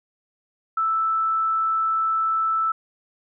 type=tone; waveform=sine; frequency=1318.5 Hz; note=E6; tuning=in tune; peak=-19 dBFS; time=0.77-2.72 s; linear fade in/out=5 ms; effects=none